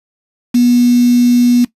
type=tone with quantisation; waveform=sine; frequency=243.2 Hz; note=B3; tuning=26 cents flat; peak=-6 dBFS; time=0.54-1.65 s; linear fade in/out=10 ms; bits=4; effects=noise-tail reverb RT60 0.1 s tail -17 dB re dry + resampled to 32000 Hz